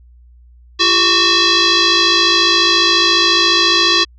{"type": "tone with frequency modulation", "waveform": "sine", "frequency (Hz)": 342.8, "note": "F4", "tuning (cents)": -32, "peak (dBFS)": -9, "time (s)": [0.79, 4.05], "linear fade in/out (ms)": 20, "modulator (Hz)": 740, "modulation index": 6.5, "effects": ["added 60 Hz sine -41 dBFS peak until 4.18 s"]}